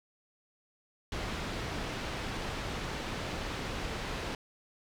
pink low-pass noise, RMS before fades -37 dBFS, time 1.12-4.35 s, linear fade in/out 2 ms, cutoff 4300 Hz, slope 12 dB/octave, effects none

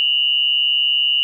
sine tone pair together, 2820 / 2960 Hz, F7 / F#7, +16 / 0 cents, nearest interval minor second, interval 84 cents, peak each -17 dBFS, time 0-1.23 s, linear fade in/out 0 ms, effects none

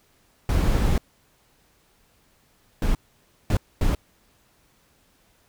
brown noise bursts at uneven times, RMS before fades -20 dBFS, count 4, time 0.49-0.98 / 2.82-2.95 / 3.5-3.57 / 3.81-3.95 s, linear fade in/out 2 ms, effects pink hiss -62 dBFS RMS until 5.48 s

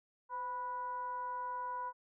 sine tone with frequency modulation, 987.8 Hz, B5, in tune, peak -37 dBFS, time 0.29-1.93 s, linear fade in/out 50 ms, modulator 476 Hz, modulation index 0.43, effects none

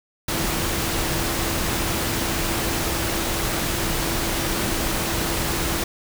sine tone in noise, 333 Hz, E4, 18 cents sharp, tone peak -32 dBFS, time 0.28-5.84 s, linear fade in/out 5 ms, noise pink, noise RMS -24 dBFS, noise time 0.28-5.84 s, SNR -11 dB, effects none

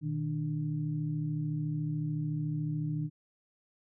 sine tone cluster, 120.6 / 154.4 / 296.2 Hz, B2 / D#3 / D4, -41 / -13 / +15 cents, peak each -40 / -31 / -39 dBFS, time 0.01-3.1 s, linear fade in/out 50 ms, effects none

